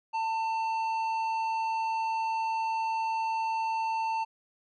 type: tone with tanh clipping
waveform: sine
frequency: 895 Hz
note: A5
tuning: 29 cents sharp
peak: -29 dBFS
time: 0.13-4.25 s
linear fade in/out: 20 ms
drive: 9 dB
effects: none